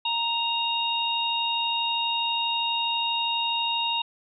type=harmonic tone; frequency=932.3 Hz; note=A#5; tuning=in tune; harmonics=1 / 3 / 4; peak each=-28 / -28 / -28 dBFS; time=0.05-4.02 s; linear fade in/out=5 ms; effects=none